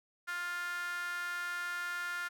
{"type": "tone with high-pass filter", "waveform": "sawtooth", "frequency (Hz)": 351.2, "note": "F4", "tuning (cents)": 10, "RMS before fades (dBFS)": -38, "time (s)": [0.27, 2.29], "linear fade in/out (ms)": 20, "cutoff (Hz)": 1500, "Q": 8.6, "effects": []}